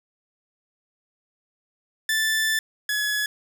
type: tone pair in turn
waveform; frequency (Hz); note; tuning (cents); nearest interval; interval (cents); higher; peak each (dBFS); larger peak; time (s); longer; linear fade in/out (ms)
sawtooth; 1760 / 1696.2; A6 / G#6; 0 / +36; minor second; 64; first; -17 / -19; first; 2.09-2.59 / 2.89-3.26; first; 2
effects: none